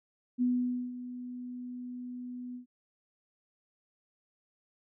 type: tone with ADSR envelope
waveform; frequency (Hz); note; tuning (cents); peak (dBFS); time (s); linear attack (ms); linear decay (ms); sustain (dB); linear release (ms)
sine; 247.7; B3; +5; -24; 0.38-2.66; 38; 500; -14; 110
effects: none